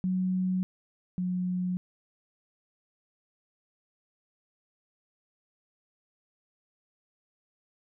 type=tone pair in turn; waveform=sine; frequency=185 / 181.4 Hz; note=F#3 / F#3; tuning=0 / -34 cents; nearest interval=unison; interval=34 cents; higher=first; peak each=-25 / -27 dBFS; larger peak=first; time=0.04-0.63 / 1.18-1.77 s; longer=neither; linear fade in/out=0 ms; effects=none